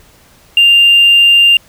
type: tone with hard clipping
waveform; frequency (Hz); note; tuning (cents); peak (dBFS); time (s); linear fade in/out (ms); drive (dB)
sine; 2794; F7; 0; -4; 0.57-1.57; 2; 1
effects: pink hiss -45 dBFS RMS until 1.68 s